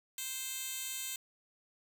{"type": "tone with high-pass filter", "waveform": "10% pulse", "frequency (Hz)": 523.3, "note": "C5", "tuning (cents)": 0, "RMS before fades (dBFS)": -40, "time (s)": [0.18, 1.16], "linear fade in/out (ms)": 2, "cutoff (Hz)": 5100, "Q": 0.75, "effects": []}